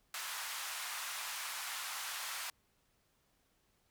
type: band-pass noise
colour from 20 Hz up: pink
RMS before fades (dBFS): -42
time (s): 0.14-2.5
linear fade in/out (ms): 2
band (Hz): 930 to 15000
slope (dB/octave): 24
effects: pink hiss -75 dBFS RMS until 3.9 s